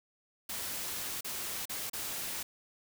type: noise with dropouts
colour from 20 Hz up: white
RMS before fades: -38 dBFS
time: 0.49-2.43 s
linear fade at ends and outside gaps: 5 ms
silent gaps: 1.209-1.245 / 1.655-1.694 / 1.898-1.932 s
effects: none